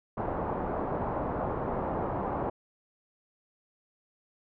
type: low-pass noise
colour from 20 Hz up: white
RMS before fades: -32 dBFS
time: 0.17-2.5 s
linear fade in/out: 10 ms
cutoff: 950 Hz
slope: 24 dB/octave
effects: none